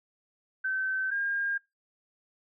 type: tone pair in turn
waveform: sine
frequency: 1538 / 1612.7 Hz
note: G6 / G6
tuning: -33 / +49 cents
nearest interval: minor second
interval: 82 cents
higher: second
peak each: -27 dBFS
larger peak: neither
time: 0.64-1.11 / 1.11-1.58 s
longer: neither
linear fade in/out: 10 ms
effects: noise-tail reverb RT60 0.2 s tail -22 dB re dry